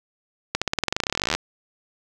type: accelerating click train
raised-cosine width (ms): 0.2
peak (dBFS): -4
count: 27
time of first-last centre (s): 0.55-1.35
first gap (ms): 66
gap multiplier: 0.93
effects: none